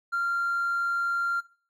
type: tone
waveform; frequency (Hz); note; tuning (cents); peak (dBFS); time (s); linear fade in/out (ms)
triangle; 1386; F6; -14; -21; 0.12-1.41; 20
effects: noise-tail reverb RT60 0.4 s tail -20 dB re dry + tanh soft clip ceiling -21 dBFS